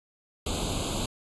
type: noise with comb filter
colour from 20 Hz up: pink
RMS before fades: -30 dBFS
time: 0.46-1.06 s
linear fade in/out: 5 ms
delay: 0.27 ms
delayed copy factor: +1
effects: resampled to 24000 Hz